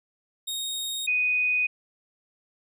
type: tone pair in turn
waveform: sawtooth / sine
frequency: 3729 / 2489 Hz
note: A#7 / D#7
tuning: 0 / 0 cents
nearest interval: perfect fifth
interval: 700 cents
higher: first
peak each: -26 / -21 dBFS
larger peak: second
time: 0.47-1.07 / 1.07-1.67 s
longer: neither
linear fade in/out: 10 ms
effects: none